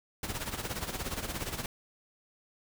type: noise with tremolo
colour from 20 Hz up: pink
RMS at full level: -34 dBFS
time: 0.23-1.66 s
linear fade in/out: 2 ms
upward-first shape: sine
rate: 17 Hz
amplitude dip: 70%
effects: none